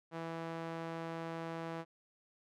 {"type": "tone with band-pass filter", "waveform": "sawtooth", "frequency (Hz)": 164.81, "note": "E3", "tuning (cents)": 0, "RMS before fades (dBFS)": -42, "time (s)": [0.11, 1.85], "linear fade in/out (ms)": 50, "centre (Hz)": 790, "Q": 0.63, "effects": []}